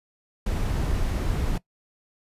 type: noise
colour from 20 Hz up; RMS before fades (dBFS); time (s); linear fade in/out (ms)
brown; -25; 0.46-1.58; 5
effects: noise-tail reverb RT60 0.1 s tail -20 dB re dry + resampled to 32000 Hz